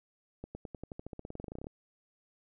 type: accelerating click train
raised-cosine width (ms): 2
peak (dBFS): -28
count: 22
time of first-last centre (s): 0.44-1.669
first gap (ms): 110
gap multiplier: 0.93
effects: none